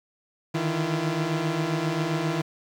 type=tone cluster; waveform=sawtooth; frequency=151.7 / 159.2 / 339.7 Hz; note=D#3 / D#3 / F4; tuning=-44 / +40 / -48 cents; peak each=-28 / -23 / -25 dBFS; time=0.54-2.42 s; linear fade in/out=10 ms; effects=low-pass 6000 Hz 12 dB/octave + 9-bit